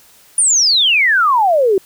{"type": "exponential sweep", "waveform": "sine", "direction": "down", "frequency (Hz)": [9720, 367.4], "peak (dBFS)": -9, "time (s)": [0.38, 1.78], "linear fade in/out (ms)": 2, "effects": ["white hiss -47 dBFS RMS until 1.85 s"]}